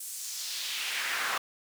brown noise with high-pass filter sweep, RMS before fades -34 dBFS, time 0-1.38 s, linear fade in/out 5 ms, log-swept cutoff 9300 to 1200 Hz, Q 1.6, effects none

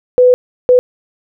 sine tone bursts at uneven times, 499.1 Hz, B4, 18 cents sharp, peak -4 dBFS, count 2, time 0.18-0.34 / 0.69-0.79 s, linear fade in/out 0 ms, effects none

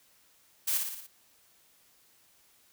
blue noise with echo, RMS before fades -29 dBFS, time 0.67-0.78 s, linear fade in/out 10 ms, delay 58 ms, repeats 5, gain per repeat -4 dB, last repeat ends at 1.07 s, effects white hiss -64 dBFS RMS until 2.72 s

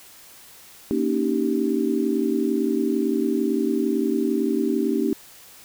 sine chord, Eb dominant seventh, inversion second, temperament just, 233.3 / 280 / 311.1 / 388.9 Hz, Bb3 / Db4 / Eb4 / G4, +2 / +18 / 0 / -14 cents, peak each -25 dBFS, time 0.91-5.13 s, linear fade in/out 0 ms, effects white hiss -47 dBFS RMS until 5.64 s

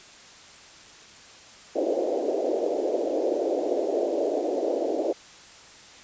white band-pass noise, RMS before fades -26 dBFS, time 1.75-5.13 s, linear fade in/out 10 ms, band 300 to 640 Hz, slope 48 dB/octave, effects white hiss -48 dBFS RMS until 6.03 s + resampled to 16000 Hz

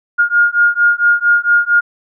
sine beating tone pair, 1419 / 1423.4 Hz, F6 / F6, +27 / +33 cents, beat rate 4.4 Hz, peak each -12 / -12 dBFS, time 0.18-1.81 s, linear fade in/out 20 ms, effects none

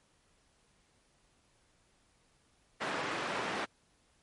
white band-pass noise, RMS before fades -36 dBFS, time 2.8-3.66 s, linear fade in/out 20 ms, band 180 to 1700 Hz, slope 12 dB/octave, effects pink hiss -70 dBFS RMS until 4.22 s + MP3 48 kbps

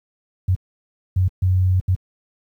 sine tone bursts at uneven times, 92.5 Hz, F#2, in tune, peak -13 dBFS, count 4, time 0.48-0.55 / 1.16-1.28 / 1.42-1.8 / 1.88-1.95 s, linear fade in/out 5 ms, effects high-pass 60 Hz 12 dB/octave + 9-bit

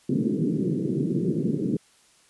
pink band-pass noise, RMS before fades -25 dBFS, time 0.09-1.77 s, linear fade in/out 5 ms, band 140 to 400 Hz, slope 48 dB/octave, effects white hiss -59 dBFS RMS until 2.29 s + resampled to 24000 Hz

